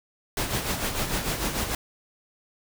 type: noise with tremolo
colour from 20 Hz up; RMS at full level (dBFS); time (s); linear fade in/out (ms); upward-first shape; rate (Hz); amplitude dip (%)
pink; -26; 0.37-1.75; 2; sine; 6.7; 55
effects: none